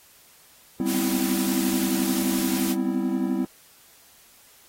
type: chord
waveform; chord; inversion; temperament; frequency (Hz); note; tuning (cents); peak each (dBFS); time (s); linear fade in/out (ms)
triangle; C major seventh; second; equal with one note detuned; 196 / 250.1 / 261.6 / 329.6; G3 / B3 / C4 / E4; 0 / +22 / 0 / 0; -26; 0.8-3.45; 2
type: noise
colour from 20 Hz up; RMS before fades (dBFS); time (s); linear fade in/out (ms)
white; -31; 0.85-2.76; 50
effects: white hiss -54 dBFS RMS until 4.68 s + AAC 48 kbps